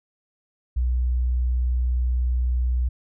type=tone; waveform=sine; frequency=61.74 Hz; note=B1; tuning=in tune; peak=-19 dBFS; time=0.76-2.89 s; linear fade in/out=10 ms; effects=none

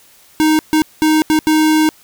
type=tone bursts at uneven times; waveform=square; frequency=311.1 Hz; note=D#4; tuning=in tune; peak=-10 dBFS; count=5; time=0.4-0.59 / 0.73-0.82 / 1.02-1.22 / 1.3-1.39 / 1.47-1.89 s; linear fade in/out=0 ms; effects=white hiss -47 dBFS RMS until 2.03 s

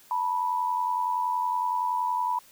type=tone pair together; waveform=sine; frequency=889.3 / 980 Hz; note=A5 / B5; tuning=+18 / -14 cents; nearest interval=major second; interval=168 cents; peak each=-31 / -25 dBFS; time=0.11-2.39 s; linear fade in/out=2 ms; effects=white hiss -55 dBFS RMS until 2.51 s

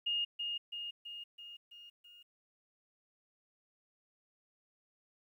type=tone with echo; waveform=sine; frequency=2844 Hz; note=F7; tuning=31 cents sharp; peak=-31 dBFS; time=0.06-0.25 s; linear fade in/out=10 ms; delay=330 ms; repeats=6; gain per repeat=-4 dB; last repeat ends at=2.23 s; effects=12-bit

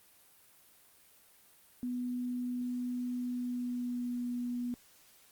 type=tone with pitch glide; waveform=sine; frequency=246.9 to 243.6 Hz; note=B3 to B3; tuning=0 to -24 cents; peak=-33 dBFS; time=1.83-4.74 s; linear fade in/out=0 ms; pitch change=-24 cents; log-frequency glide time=3.19-4.23 s; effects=white hiss -62 dBFS RMS until 5.31 s + Opus 32 kbps

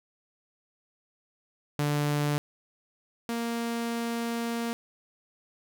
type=tone pair in turn; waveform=sawtooth; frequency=146.83 / 233.1 Hz; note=D3 / A#3; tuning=0 / 0 cents; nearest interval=minor sixth; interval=800 cents; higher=second; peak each=-21 / -25 dBFS; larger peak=first; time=1.79-2.38 / 3.29-4.73 s; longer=second; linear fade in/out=0 ms; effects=none

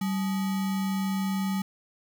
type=tone with sample-and-hold; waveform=sine; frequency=192.9 Hz; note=G3; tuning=28 cents flat; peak=-25 dBFS; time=0.01-1.62 s; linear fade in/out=5 ms; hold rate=1050 Hz; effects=none

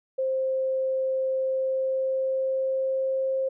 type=tone with pitch glide; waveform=sine; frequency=526 to 530.6 Hz; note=C5 to C5; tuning=+9 to +24 cents; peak=-23 dBFS; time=0.18-3.49 s; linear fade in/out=10 ms; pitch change=+15 cents; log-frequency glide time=1.4-3.36 s; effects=none

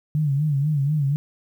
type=tone with vibrato; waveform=sine; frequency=145.5 Hz; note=D3; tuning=16 cents flat; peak=-18 dBFS; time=0.15-1.16 s; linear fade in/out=0 ms; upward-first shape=sine; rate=4.1 Hz; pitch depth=110 cents each way; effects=9-bit

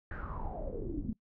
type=noise with low-pass filter sweep; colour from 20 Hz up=brown; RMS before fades=-38 dBFS; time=0.11-1.13 s; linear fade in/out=2 ms; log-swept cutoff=1700 to 220 Hz; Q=9.1; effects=noise-tail reverb RT60 0.1 s tail -22 dB re dry

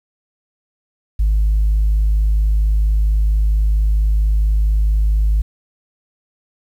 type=tone; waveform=sine; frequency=52.2 Hz; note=G#1; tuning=10 cents sharp; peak=-10 dBFS; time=1.19-5.42 s; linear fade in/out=10 ms; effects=tanh soft clip ceiling -9 dBFS + 8-bit

